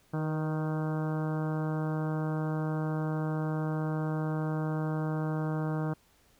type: harmonic tone with a mistuned harmonic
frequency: 155.56 Hz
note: D#3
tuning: in tune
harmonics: 1 / 2 / 3 / 4 / 5 / 6 / 7 / 8 / 9 / 10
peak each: -30 / -36 / -40 / -42 / -44 / -46 / -47 / -48 / -49 / -50 dBFS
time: 0.13-5.94 s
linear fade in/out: 10 ms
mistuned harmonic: 3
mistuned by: +26 cents
effects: pink hiss -65 dBFS RMS until 6.39 s